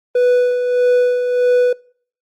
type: tone with tremolo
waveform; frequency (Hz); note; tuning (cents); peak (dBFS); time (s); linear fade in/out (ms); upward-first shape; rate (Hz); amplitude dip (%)
triangle; 493.9; B4; 0; -7; 0.15-1.73; 5; sine; 1.6; 50
effects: noise-tail reverb RT60 0.5 s tail -24 dB re dry + Opus 32 kbps